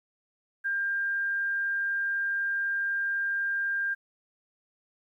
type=tone; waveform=sine; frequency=1598 Hz; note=G6; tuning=33 cents sharp; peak=-26 dBFS; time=0.64-3.95 s; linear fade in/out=20 ms; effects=11-bit